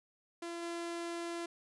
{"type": "tone with level steps", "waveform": "sawtooth", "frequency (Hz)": 340.4, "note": "F4", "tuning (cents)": -44, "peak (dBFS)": [-36, -34], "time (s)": [0.42, 1.46], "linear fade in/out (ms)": 5, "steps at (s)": 0.62, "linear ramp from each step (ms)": 10, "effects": ["resampled to 24000 Hz"]}